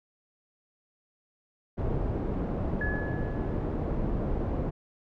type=low-pass noise; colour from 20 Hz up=pink; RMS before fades=-30 dBFS; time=1.77-4.71 s; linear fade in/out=20 ms; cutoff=560 Hz; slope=12 dB/octave
type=tone with exponential decay; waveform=sine; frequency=1700 Hz; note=G#6; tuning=40 cents sharp; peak=-29 dBFS; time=2.81-3.78 s; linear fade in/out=2 ms; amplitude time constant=210 ms
effects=none